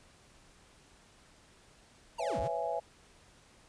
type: linear two-way sweep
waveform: square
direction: down then up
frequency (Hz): 971 to 42.64 to 168.4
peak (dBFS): -38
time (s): 2.18-2.48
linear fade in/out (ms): 10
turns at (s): 2.4
type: chord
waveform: sine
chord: C# minor seventh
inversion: third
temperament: just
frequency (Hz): 498.9 / 554.4 / 665.2 / 831.5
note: B4 / C#5 / E5 / G#5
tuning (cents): +17 / 0 / +16 / +2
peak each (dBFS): -39 / -39 / -35 / -37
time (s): 2.19-2.8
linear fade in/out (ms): 10
effects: pink hiss -61 dBFS RMS until 3.68 s + resampled to 22050 Hz